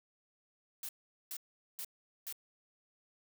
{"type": "noise bursts", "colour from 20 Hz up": "blue", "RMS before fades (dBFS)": -42, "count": 4, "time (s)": [0.83, 2.326], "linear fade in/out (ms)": 2, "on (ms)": 59, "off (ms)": 420, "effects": []}